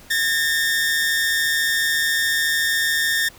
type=tone pair together; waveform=sawtooth; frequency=1661.2 / 1815.2 Hz; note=G#6 / A#6; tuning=0 / -47 cents; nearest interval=major second; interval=153 cents; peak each=-23 / -15 dBFS; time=0.1-3.29 s; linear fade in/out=10 ms; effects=pink hiss -46 dBFS RMS until 3.38 s